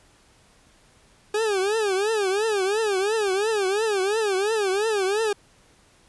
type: tone with vibrato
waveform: 40% pulse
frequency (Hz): 410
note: G#4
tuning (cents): -22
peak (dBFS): -20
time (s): 1.34-5.33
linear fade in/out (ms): 5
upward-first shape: triangle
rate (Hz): 2.9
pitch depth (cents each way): 190
effects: pink hiss -57 dBFS RMS until 6.08 s + resampled to 24000 Hz